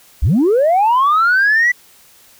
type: linear sweep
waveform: sine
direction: up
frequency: 44.75 to 1988 Hz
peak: -8 dBFS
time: 0.22-1.72 s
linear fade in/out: 10 ms
effects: tanh soft clip ceiling -7 dBFS + white hiss -47 dBFS RMS until 2.39 s